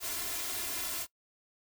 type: noise with comb filter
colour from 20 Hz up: white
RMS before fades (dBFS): -36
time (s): 0-1.07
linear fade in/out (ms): 50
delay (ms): 2.9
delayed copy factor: +0.85
effects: noise-tail reverb RT60 0.1 s tail -21 dB re dry